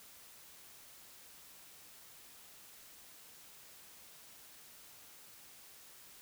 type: silence
effects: white hiss -57 dBFS RMS until 6.21 s